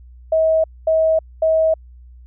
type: tone bursts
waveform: sine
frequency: 640 Hz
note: D#5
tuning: 49 cents sharp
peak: -12 dBFS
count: 3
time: 0.32-1.74 s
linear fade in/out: 5 ms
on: 320 ms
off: 230 ms
effects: added 61 Hz sine -39 dBFS peak until 2.26 s